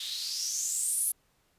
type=noise with band-pass filter sweep; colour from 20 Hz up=blue; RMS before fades=-32 dBFS; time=0-1.12 s; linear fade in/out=5 ms; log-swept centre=3500 to 11000 Hz; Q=6.1; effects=pink hiss -70 dBFS RMS until 1.58 s + resampled to 32000 Hz